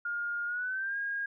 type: tone with pitch glide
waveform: sine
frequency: 1417 to 1627.7 Hz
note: F6 to G#6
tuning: +25 to -35 cents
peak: -31 dBFS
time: 0.05-1.26 s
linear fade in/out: 5 ms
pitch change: +240 cents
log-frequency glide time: 0.46-0.97 s
effects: none